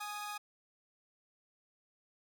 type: tone pair together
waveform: sawtooth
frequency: 833 / 1242 Hz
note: G#5 / D#6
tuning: +5 / -3 cents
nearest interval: perfect fifth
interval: 692 cents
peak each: -39 / -39 dBFS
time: 0-0.38 s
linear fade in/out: 10 ms
effects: none